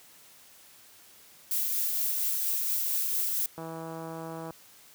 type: noise with tremolo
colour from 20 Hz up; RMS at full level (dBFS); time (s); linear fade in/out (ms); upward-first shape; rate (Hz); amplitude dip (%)
violet; -28; 1.51-3.46; 2; triangle; 4.3; 25
type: click train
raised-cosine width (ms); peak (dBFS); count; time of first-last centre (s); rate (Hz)
1; -26; 152; 3.58-4.506; 163
effects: white hiss -55 dBFS RMS until 4.94 s + high-pass 60 Hz 12 dB/octave